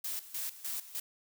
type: noise with tremolo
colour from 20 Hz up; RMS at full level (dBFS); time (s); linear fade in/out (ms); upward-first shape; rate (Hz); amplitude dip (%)
blue; -37; 0.04-1; 5; square; 3.3; 80
effects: none